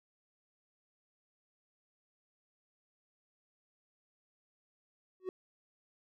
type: tone with exponential growth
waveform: triangle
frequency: 372 Hz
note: F#4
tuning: 9 cents sharp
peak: -29 dBFS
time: 5.2-5.29 s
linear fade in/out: 1 ms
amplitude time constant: 19 ms
effects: none